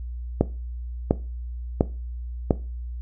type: click train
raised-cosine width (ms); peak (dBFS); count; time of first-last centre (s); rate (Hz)
2; -3; 4; 0.41-2.508; 1.43
effects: noise-tail reverb RT60 0.3 s tail -17 dB re dry + added 60 Hz sine -30 dBFS peak until 3.01 s